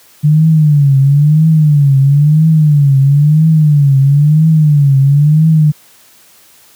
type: tone with vibrato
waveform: sine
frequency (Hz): 147.4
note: D3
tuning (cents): +7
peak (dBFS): -4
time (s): 0.23-5.72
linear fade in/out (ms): 20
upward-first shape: triangle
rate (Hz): 1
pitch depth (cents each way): 160
effects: white hiss -44 dBFS RMS until 6.75 s + high-pass 80 Hz 12 dB/octave